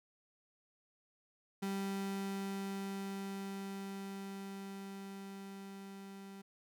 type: tone with level ramp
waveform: 35% pulse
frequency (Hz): 195.9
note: G3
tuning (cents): -1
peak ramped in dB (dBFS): -34 to -47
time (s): 1.62-6.42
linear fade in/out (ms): 10
effects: none